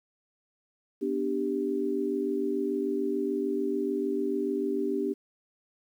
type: chord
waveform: sine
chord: G major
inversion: first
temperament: equal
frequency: 246.9 / 293.7 / 392 Hz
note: B3 / D4 / G4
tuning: 0 / 0 / 0 cents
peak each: -33 / -31 / -29 dBFS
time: 1.01-5.14 s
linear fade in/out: 20 ms
effects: 10-bit